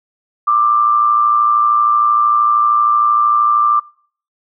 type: tone with amplitude modulation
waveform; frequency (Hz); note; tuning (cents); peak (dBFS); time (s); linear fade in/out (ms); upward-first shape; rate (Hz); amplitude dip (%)
sine; 1184; D6; +14; -7; 0.47-3.8; 10; sine; 113; 50
effects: noise-tail reverb RT60 0.5 s tail -22 dB re dry